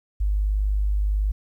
sine tone, 50.7 Hz, G#1, 41 cents flat, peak -19 dBFS, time 0.2-1.32 s, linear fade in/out 10 ms, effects 10-bit

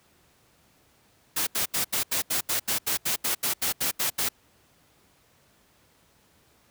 white noise bursts, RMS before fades -26 dBFS, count 16, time 1.36-4.29 s, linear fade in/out 10 ms, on 110 ms, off 78 ms, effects pink hiss -62 dBFS RMS until 6.7 s + high-pass 60 Hz 12 dB/octave

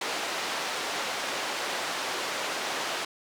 pink band-pass noise, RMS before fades -32 dBFS, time 0.01-3.05 s, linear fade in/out 5 ms, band 510 to 5800 Hz, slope 12 dB/octave, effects none

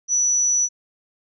sine tone, 5920 Hz, F#8, in tune, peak -16 dBFS, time 0.08-0.69 s, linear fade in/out 50 ms, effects none

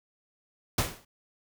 pink noise with exponential decay, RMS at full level -23 dBFS, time 0.78-1.05 s, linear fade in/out 5 ms, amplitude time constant 58 ms, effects none

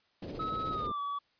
white noise with tremolo, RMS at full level -48 dBFS, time 0.22-0.87 s, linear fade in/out 5 ms, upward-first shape sine, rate 16 Hz, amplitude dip 60%
white low-pass noise, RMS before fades -41 dBFS, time 0.22-0.92 s, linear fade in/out 5 ms, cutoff 510 Hz, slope 24 dB/octave
triangle tone with pitch glide, 1288 to 1140.9 Hz, E6 to C#6, -41 to +50 cents, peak -31 dBFS, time 0.39-1.19 s, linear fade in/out 10 ms, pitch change -209 cents, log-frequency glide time 0.7-1 s
effects white hiss -71 dBFS RMS until 1.39 s + resampled to 11025 Hz

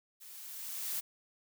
blue noise with level ramp, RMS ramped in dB -52 to -35 dBFS, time 0.2-1.01 s, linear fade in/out 20 ms, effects none

